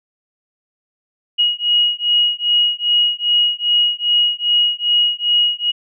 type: beating tone pair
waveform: sine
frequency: 2892 / 2894.5 Hz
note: F#7 / F#7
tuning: -40 / -39 cents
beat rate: 2.5 Hz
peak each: -16 dBFS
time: 1.38-5.72 s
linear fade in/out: 20 ms
effects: none